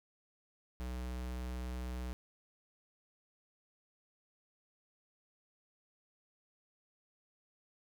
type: tone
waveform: square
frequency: 62.1 Hz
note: B1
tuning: 10 cents sharp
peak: -39 dBFS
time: 0.8-2.13 s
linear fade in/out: 0 ms
effects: none